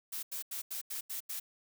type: noise bursts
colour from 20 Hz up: blue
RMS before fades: -39 dBFS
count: 7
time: 0.12-1.4 s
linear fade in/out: 10 ms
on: 110 ms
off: 85 ms
effects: none

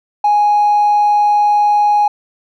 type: tone with hard clipping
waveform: sine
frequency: 830.6 Hz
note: G#5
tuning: in tune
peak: -9 dBFS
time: 0.24-2.08 s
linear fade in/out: 5 ms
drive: 1 dB
effects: none

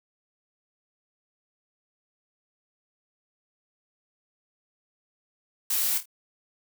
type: noise with echo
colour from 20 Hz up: blue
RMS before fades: -26 dBFS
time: 5.7-5.98 s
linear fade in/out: 5 ms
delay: 26 ms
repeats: 3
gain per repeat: -9 dB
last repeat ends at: 6.058 s
effects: none

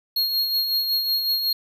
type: tone with tremolo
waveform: square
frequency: 4277 Hz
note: C8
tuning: 37 cents sharp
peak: -19 dBFS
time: 0.16-1.53 s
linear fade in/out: 5 ms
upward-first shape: sine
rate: 5.4 Hz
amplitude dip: 45%
effects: none

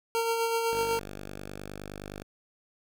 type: tone with tremolo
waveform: 25% pulse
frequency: 458.5 Hz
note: A#4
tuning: 29 cents flat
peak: -21 dBFS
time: 0.15-0.99 s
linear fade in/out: 0 ms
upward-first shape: sine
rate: 8 Hz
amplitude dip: 35%
type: tone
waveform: 5% pulse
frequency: 49.7 Hz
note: G1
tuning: 25 cents sharp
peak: -28 dBFS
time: 0.71-2.23 s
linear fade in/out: 10 ms
effects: none

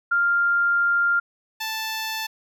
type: tone pair in turn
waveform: sine / 10% pulse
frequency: 1396.9 / 880 Hz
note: F6 / A5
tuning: 0 / 0 cents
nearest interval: minor sixth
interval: 800 cents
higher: first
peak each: -17 / -18 dBFS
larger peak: first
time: 0.11-1.2 / 1.6-2.27 s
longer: first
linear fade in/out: 10 ms
effects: none

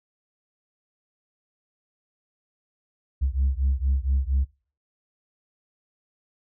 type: beating tone pair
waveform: sine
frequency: 65.41 / 69.71 Hz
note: C2 / C#2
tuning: 0 / +10 cents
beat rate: 4.3 Hz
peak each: -22 / -23 dBFS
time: 3.21-4.45 s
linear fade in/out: 20 ms
effects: noise-tail reverb RT60 0.4 s tail -22 dB re dry + tanh soft clip ceiling -16 dBFS

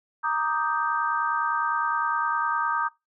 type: chord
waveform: sine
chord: Eb major seventh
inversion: second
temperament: equal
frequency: 932.3 / 1174.7 / 1244.5 / 1568 Hz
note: Bb5 / D6 / Eb6 / G6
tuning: 0 / 0 / 0 / 0 cents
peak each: -28 / -31 / -27 / -29 dBFS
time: 0.23-2.89 s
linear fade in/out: 20 ms
effects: noise-tail reverb RT60 0.2 s tail -21 dB re dry

